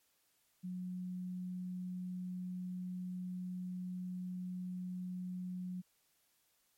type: tone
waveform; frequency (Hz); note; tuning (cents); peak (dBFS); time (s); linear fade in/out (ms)
sine; 181.8; F#3; -30; -39; 0.63-5.82; 20
effects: white hiss -75 dBFS RMS until 6.77 s + MP3 64 kbps